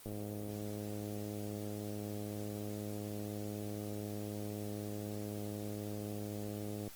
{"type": "click train", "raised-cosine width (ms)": 2, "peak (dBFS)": -30, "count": 710, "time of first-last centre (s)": [0.06, 6.877], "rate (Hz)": 104, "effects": ["white hiss -55 dBFS RMS until 6.95 s", "Opus 24 kbps"]}